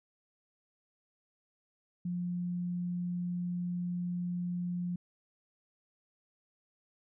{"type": "tone", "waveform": "sine", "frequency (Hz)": 176.7, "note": "F3", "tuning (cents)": 21, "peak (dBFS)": -32, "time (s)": [2.05, 4.96], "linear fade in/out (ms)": 5, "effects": []}